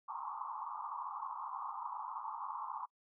pink band-pass noise, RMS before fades -43 dBFS, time 0.08-2.86 s, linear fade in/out 10 ms, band 840 to 1200 Hz, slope 96 dB/octave, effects noise-tail reverb RT60 0.1 s tail -26 dB re dry

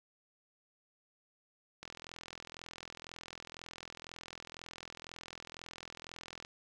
click train, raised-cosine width 0.2 ms, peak -28 dBFS, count 195, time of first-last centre 1.83-6.449 s, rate 42 Hz, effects none

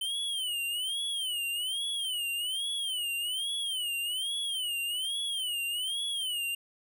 square tone with vibrato, 3058 Hz, G7, 44 cents flat, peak -31 dBFS, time 0.01-6.55 s, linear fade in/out 5 ms, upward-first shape sine, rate 1.2 Hz, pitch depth 170 cents each way, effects none

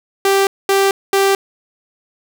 sawtooth tone bursts, 392 Hz, G4, in tune, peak -7 dBFS, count 3, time 0.25-1.35 s, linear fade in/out 2 ms, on 220 ms, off 220 ms, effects none

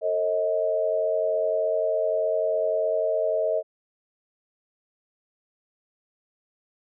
sine tone cluster, 449.6 / 543 / 633 Hz, A4 / C#5 / D#5, +37 / -36 / +30 cents, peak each -28 / -29 / -23 dBFS, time 0.01-3.63 s, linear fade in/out 50 ms, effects none

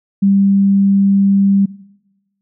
sine tone, 197.3 Hz, G3, 11 cents sharp, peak -8 dBFS, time 0.22-1.66 s, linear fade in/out 10 ms, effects noise-tail reverb RT60 1.0 s tail -21 dB re dry

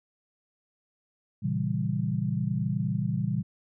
sine chord, A# diminished seventh, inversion none, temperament equal with one note detuned, 116.54 / 137.4 / 164.81 / 196 Hz, A#2 / C#3 / E3 / G3, 0 / -15 / 0 / 0 cents, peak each -31 dBFS, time 1.42-3.43 s, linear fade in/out 20 ms, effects none

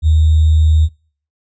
sine tone with sample-and-hold, 78.4 Hz, D#2, 14 cents sharp, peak -7 dBFS, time 0.02-0.89 s, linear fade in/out 50 ms, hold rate 3675 Hz, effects noise-tail reverb RT60 0.5 s tail -26 dB re dry + resampled to 16000 Hz

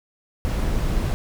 brown noise, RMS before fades -22 dBFS, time 0.45-1.14 s, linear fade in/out 0 ms, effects none

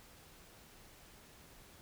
silence, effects pink hiss -59 dBFS RMS until 1.81 s

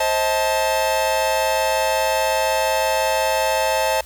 45% pulse chord, A diminished, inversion first, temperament just, 528 / 633.6 / 880 Hz, C5 / Eb5 / A5, +16 / +31 / 0 cents, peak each -23 / -22 / -21 dBFS, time 0-4.01 s, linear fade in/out 5 ms, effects added 60 Hz sine -41 dBFS peak until 4.05 s + white hiss -45 dBFS RMS until 4.05 s

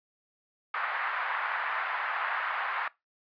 white band-pass noise, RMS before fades -32 dBFS, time 0.74-2.88 s, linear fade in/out 2 ms, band 840 to 1800 Hz, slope 24 dB/octave, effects noise-tail reverb RT60 0.2 s tail -21 dB re dry + resampled to 11025 Hz

